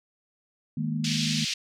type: chord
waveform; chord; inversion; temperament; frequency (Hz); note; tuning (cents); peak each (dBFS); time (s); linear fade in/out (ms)
sine; D# suspended fourth; none; just; 155.56 / 207.4 / 233.3; D#3 / G#3 / A#3; 0 / -2 / +2; -29 / -33 / -30; 0.77-1.45; 5
type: band-pass noise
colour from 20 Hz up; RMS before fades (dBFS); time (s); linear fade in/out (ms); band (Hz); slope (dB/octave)
white; -30; 1.04-1.54; 5; 2500 to 5400; 24
effects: none